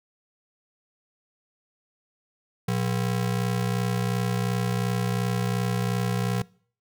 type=ring-modulated tone; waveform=square; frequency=149.1 Hz; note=D3; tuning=27 cents sharp; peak=-21 dBFS; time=2.68-6.42 s; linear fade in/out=5 ms; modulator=31.4 Hz; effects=noise-tail reverb RT60 0.5 s tail -23 dB re dry